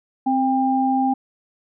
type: tone pair together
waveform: sine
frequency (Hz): 261.6 / 798.1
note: C4 / G5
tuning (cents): 0 / +31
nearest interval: octave + perfect fifth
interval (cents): 1931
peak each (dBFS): -19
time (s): 0.26-1.14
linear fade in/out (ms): 10
effects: none